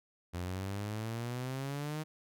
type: exponential sweep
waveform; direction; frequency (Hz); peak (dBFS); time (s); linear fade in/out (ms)
sawtooth; up; 86.5 to 157.2; -32; 0.33-2.04; 20
effects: none